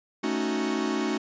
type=chord; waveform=45% pulse; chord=D# half-diminished seventh; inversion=second; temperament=equal; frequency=220 / 277.2 / 311.1 / 370 Hz; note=A3 / C#4 / D#4 / F#4; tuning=0 / 0 / 0 / 0 cents; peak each=-31 dBFS; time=0.23-1.18 s; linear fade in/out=10 ms; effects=resampled to 16000 Hz